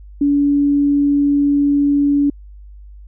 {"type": "tone", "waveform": "sine", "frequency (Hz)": 285.7, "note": "D4", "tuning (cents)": -48, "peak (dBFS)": -11, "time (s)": [0.21, 2.3], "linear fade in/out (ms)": 5, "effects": ["added 50 Hz sine -35 dBFS peak until 3.07 s"]}